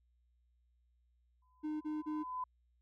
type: tone with exponential growth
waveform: sine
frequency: 1009 Hz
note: B5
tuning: 37 cents sharp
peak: -35 dBFS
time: 1.42-2.44 s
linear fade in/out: 5 ms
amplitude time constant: 220 ms
type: tone bursts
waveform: triangle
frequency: 305.9 Hz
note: D#4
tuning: 29 cents flat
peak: -34 dBFS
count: 3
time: 1.63-2.238 s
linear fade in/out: 20 ms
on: 180 ms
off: 34 ms
effects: added 60 Hz sine -70 dBFS peak until 2.81 s